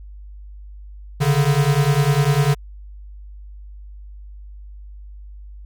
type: beating tone pair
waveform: square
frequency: 138.1 / 148.1 Hz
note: C#3 / D3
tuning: -6 / +15 cents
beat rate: 10 Hz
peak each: -18 / -18 dBFS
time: 1.2-2.55 s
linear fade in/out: 20 ms
effects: added 50 Hz sine -35 dBFS peak until 5.65 s